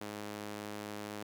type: tone with high-pass filter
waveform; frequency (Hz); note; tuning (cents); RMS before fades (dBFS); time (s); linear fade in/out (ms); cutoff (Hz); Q
sawtooth; 104.2; G#2; +6; -43; 0.01-1.23; 5; 260; 0.8
effects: none